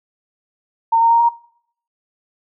sine tone with pitch steps, 913 / 921.5 / 930 / 938.7 Hz, A#5 / A#5 / A#5 / A#5, -36 / -20 / -4 / +12 cents, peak -10 dBFS, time 0.92-1.292 s, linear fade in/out 10 ms, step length 93 ms, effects noise-tail reverb RT60 0.6 s tail -19 dB re dry

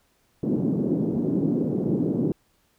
white band-pass noise, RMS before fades -24 dBFS, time 0.43-2.32 s, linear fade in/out 2 ms, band 150 to 340 Hz, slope 24 dB/octave, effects pink hiss -66 dBFS RMS until 2.78 s

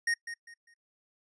square tone with echo, 1860 Hz, A#6, 4 cents flat, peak -27 dBFS, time 0.07-0.14 s, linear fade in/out 5 ms, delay 200 ms, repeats 3, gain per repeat -11 dB, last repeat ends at 0.74 s, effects noise-tail reverb RT60 0.1 s tail -23 dB re dry + resampled to 22050 Hz

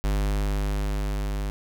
square tone with level ramp, 50.4 Hz, G1, 49 cents sharp, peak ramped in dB -22 to -27 dBFS, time 0.04-1.5 s, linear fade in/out 0 ms, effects none

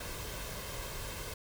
pink noise with comb filter, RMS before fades -41 dBFS, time 0-1.34 s, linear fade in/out 5 ms, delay 1.9 ms, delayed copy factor +0.5, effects none

